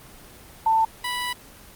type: tone pair in turn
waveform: sine / 15% pulse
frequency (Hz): 891 / 984.6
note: A5 / B5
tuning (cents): +22 / -6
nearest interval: major second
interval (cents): 172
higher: second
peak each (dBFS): -16 / -19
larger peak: first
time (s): 0.66-0.85 / 1.04-1.33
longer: second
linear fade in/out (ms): 5
effects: pink hiss -46 dBFS RMS until 1.75 s + Opus 24 kbps